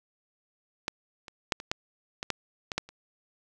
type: clicks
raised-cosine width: 0.2 ms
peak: -12 / -26 / -7 / -22 / -10 / -16 / -10 / -15 / -10 / -30 dBFS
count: 10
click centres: 0.881 / 1.282 / 1.522 / 1.601 / 1.715 / 2.229 / 2.303 / 2.718 / 2.78 / 2.89 s
effects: none